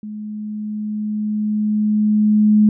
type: tone with level ramp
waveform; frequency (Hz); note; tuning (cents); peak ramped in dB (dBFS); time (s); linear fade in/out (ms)
sine; 211.9; G#3; +35; -27 to -8; 0.03-2.69; 2
effects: none